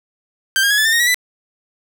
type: tone with pitch steps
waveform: sawtooth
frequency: 1568 / 1622.4 / 1678.6 / 1736.8 / 1797 / 1859.3 / 1923.8 / 1990.4 Hz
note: G6 / G#6 / G#6 / A6 / A6 / A#6 / B6 / B6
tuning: 0 / -41 / +18 / -23 / +36 / -5 / -46 / +13 cents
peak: -9 dBFS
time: 0.56-1.144 s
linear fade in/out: 0 ms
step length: 73 ms
effects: none